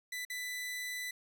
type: tone with dropouts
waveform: sawtooth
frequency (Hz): 1991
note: B6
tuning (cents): +14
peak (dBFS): -34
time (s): 0.12-1.11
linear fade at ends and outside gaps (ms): 5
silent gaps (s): 0.251-0.299
effects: none